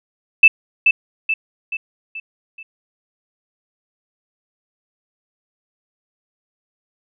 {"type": "tone with echo", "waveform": "sine", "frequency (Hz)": 2637, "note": "E7", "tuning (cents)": 0, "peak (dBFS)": -3, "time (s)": [0.43, 0.48], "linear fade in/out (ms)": 5, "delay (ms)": 430, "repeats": 5, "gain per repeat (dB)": -6, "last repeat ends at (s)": 2.63, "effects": []}